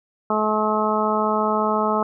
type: harmonic tone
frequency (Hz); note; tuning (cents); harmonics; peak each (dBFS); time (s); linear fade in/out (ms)
214.4; A3; -45; 1 / 2 / 3 / 4 / 5 / 6; -25 / -25 / -25 / -25 / -25 / -25; 0.3-2.03; 2
effects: none